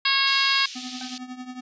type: harmonic tone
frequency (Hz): 547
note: C#5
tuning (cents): -23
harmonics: 2 / 3 / 4 / 5 / 6 / 7 / 8 / 9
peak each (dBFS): -27 / -27 / -27 / -27 / -27 / -27 / -27 / -27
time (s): 0.05-0.66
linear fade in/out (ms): 5
type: band-pass noise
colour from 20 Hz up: pink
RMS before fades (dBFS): -38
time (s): 0.27-1.18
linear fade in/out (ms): 2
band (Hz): 3000 to 6000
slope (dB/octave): 24
type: tone with tremolo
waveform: square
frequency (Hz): 252.4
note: B3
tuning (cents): +38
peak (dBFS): -32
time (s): 0.75-1.61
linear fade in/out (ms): 10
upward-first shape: triangle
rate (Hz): 11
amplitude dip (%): 80
type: tone with exponential decay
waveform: sawtooth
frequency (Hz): 771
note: G5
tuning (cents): -29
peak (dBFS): -30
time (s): 1.01-1.21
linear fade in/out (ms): 2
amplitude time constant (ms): 42
effects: resampled to 16000 Hz